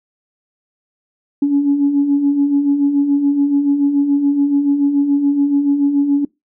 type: beating tone pair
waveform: sine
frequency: 277.7 / 284.7 Hz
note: C#4 / C#4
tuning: +3 / +46 cents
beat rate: 7 Hz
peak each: -20 / -11 dBFS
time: 1.42-6.25 s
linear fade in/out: 5 ms
effects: noise-tail reverb RT60 0.2 s tail -24 dB re dry + tanh soft clip ceiling -5 dBFS